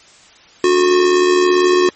square tone with amplitude modulation, 362.9 Hz, F#4, 34 cents flat, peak -8 dBFS, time 0.64-1.89 s, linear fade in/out 2 ms, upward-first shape sine, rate 77.9 Hz, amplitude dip 55%, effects white hiss -45 dBFS RMS until 1.95 s + MP3 32 kbps

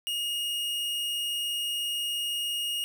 45% pulse tone, 2861 Hz, F7, 41 cents sharp, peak -28 dBFS, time 0.07-2.84 s, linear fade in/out 0 ms, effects none

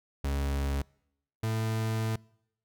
40% pulse tone pair in turn, 69.6 / 110.87 Hz, C#2 / A2, +8 / +14 cents, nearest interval minor sixth, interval 806 cents, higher second, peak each -27 dBFS, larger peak neither, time 0.24-0.82 / 1.43-2.16 s, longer second, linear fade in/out 5 ms, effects noise-tail reverb RT60 0.8 s tail -26 dB re dry

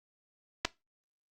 clicks, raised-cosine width 0.2 ms, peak -11 dBFS, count 2, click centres 0.649 / 0.652 s, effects noise-tail reverb RT60 0.2 s tail -19 dB re dry + Opus 48 kbps

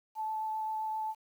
sine tone with vibrato, 872 Hz, A5, 16 cents flat, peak -32 dBFS, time 0.15-1.15 s, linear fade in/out 50 ms, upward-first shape triangle, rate 7.6 Hz, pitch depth 10 cents each way, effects 10-bit

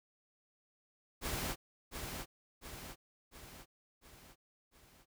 pink noise with echo, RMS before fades -38 dBFS, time 1.21-1.56 s, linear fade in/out 50 ms, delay 700 ms, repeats 5, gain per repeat -5 dB, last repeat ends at 5.06 s, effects none

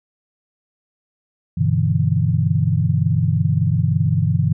sine chord, E minor seventh, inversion first, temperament equal, 98 / 123.47 / 146.83 / 164.81 Hz, G2 / B2 / D3 / E3, 0 / 0 / 0 / 0 cents, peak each -20 dBFS, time 1.57-4.53 s, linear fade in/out 10 ms, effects none

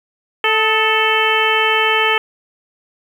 harmonic tone with a mistuned harmonic, 440 Hz, A4, in tune, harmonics 1 / 2 / 3 / 4 / 5 / 6 / 7, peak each -20 / -20 / -20 / -20 / -20 / -20 / -20 dBFS, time 0.44-2.18 s, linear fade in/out 2 ms, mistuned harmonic 3, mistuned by -44 cents, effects 7-bit

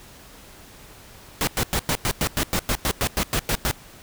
pink noise bursts, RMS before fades -22 dBFS, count 15, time 1.41-3.712 s, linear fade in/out 0 ms, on 62 ms, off 98 ms, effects pink hiss -46 dBFS RMS until 4.02 s

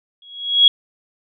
sine tone with exponential growth, 3322 Hz, G#7, in tune, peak -4 dBFS, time 0.22-0.68 s, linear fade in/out 2 ms, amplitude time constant 99 ms, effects none

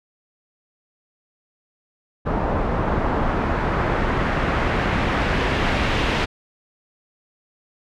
pink noise with low-pass filter sweep, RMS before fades -21 dBFS, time 2.25-6.26 s, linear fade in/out 20 ms, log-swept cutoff 950 to 3000 Hz, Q 1.1, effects none

